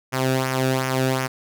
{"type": "tone with flanger", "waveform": "sawtooth", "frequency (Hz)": 130.81, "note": "C3", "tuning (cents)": 0, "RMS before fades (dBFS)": -22, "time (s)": [0.12, 1.28], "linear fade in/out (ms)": 20, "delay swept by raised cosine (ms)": [0.24, 0.99], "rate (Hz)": 2.7, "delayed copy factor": -0.65, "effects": []}